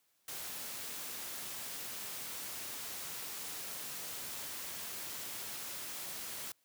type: noise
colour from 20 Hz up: white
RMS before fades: -43 dBFS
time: 0.28-6.52 s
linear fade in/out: 2 ms
effects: white hiss -75 dBFS RMS until 6.64 s + high-pass 80 Hz 12 dB/octave

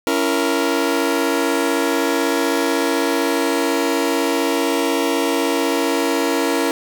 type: chord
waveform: sawtooth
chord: A# diminished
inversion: first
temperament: just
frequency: 279.7 / 335.6 / 466.2 Hz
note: C#4 / E4 / A#4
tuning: +16 / +31 / 0 cents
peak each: -17 dBFS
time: 0.07-6.71 s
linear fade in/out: 0 ms
effects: none

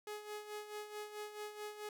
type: tone with tremolo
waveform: sawtooth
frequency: 420.4 Hz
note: G#4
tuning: 21 cents sharp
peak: -38 dBFS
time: 0.07-1.89 s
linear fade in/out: 2 ms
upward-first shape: sine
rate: 4.6 Hz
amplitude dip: 65%
effects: none

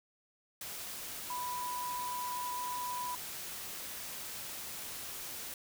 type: tone in noise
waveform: sine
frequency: 987.8 Hz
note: B5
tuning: in tune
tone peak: -36 dBFS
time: 1.3-3.15 s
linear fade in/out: 2 ms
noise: white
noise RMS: -43 dBFS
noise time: 0.61-5.54 s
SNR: +4 dB
effects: none

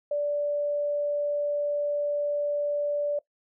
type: tone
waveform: sine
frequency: 583 Hz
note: D5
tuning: 13 cents flat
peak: -24 dBFS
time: 0.11-3.19 s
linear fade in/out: 5 ms
effects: noise-tail reverb RT60 0.1 s tail -20 dB re dry

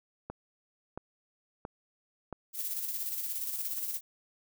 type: click train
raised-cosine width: 1 ms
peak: -24 dBFS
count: 4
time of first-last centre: 0.3-2.327 s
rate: 1.48 Hz
type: noise with tremolo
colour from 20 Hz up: violet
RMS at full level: -34 dBFS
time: 2.53-4.01 s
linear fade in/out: 50 ms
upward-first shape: square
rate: 17 Hz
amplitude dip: 40%
effects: none

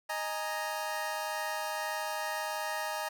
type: chord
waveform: 25% pulse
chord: D# suspended fourth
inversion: none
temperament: equal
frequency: 622.3 / 830.6 / 932.3 Hz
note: D#5 / G#5 / A#5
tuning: 0 / 0 / 0 cents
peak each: -34 dBFS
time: 0.09-3.09 s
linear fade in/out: 10 ms
effects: none

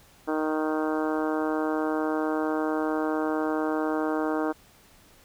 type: harmonic tone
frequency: 155.56 Hz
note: D#3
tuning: in tune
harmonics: 2 / 3 / 4 / 5 / 6 / 7 / 8 / 9 / 10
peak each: -27 / -31 / -33 / -35 / -37 / -38 / -39 / -40 / -41 dBFS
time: 0.27-4.53 s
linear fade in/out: 20 ms
effects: pink hiss -56 dBFS RMS until 5.24 s

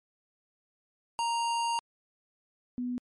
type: tone pair in turn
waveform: square / sine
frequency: 932.3 / 246.9 Hz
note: A#5 / B3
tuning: 0 / 0 cents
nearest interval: octave + major seventh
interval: 2300 cents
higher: first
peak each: -28 / -30 dBFS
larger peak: first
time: 1.19-1.79 / 2.78-2.98 s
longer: first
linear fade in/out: 0 ms
effects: MP3 48 kbps

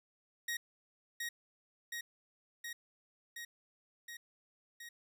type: tone with echo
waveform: sawtooth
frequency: 1883 Hz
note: A#6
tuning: 17 cents sharp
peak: -32 dBFS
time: 0.48-0.57 s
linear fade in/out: 5 ms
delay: 720 ms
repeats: 6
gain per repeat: -2 dB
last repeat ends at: 4.89 s
effects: none

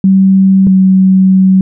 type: tone pair in turn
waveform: sine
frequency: 191.8 / 189.05 Hz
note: G3 / F#3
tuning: -37 / +38 cents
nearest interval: unison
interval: 25 cents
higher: first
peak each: -3 dBFS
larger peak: neither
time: 0.04-0.67 / 0.67-1.61 s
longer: second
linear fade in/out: 2 ms
effects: none

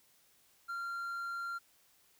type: tone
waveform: triangle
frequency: 1383 Hz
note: F6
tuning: 17 cents flat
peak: -35 dBFS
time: 0.68-1.59 s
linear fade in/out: 20 ms
effects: white hiss -68 dBFS RMS until 2.19 s

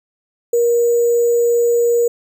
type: tone with sample-and-hold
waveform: sine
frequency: 472.6 Hz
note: A#4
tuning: 24 cents sharp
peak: -11 dBFS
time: 0.53-2.08 s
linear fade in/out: 5 ms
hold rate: 7350 Hz
effects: none

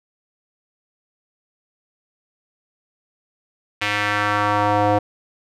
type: tone with band-pass filter sweep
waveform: square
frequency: 103.7 Hz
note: G#2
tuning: 2 cents flat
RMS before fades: -19 dBFS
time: 3.81-4.99 s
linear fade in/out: 10 ms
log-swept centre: 2400 to 640 Hz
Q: 1.8
effects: none

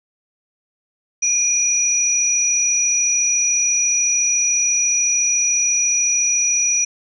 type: tone pair together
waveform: sine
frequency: 2430 / 5833 Hz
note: D#7 / F#8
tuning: -42 / -26 cents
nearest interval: octave + minor third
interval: 1516 cents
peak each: -24 / -15 dBFS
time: 1.22-6.85 s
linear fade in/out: 10 ms
effects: none

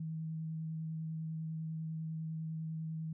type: tone with vibrato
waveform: sine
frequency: 159.8 Hz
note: D#3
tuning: 47 cents sharp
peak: -37 dBFS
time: 0-3.13 s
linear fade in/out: 5 ms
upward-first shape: sine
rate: 10 Hz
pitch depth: 12 cents each way
effects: none

